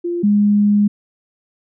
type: tone pair in turn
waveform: sine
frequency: 346.7 / 206.1 Hz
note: F4 / G#3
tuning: -13 / -13 cents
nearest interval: major sixth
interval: 900 cents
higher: first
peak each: -18 / -10 dBFS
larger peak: second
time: 0.04-0.23 / 0.23-0.88 s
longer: second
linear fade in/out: 10 ms
effects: none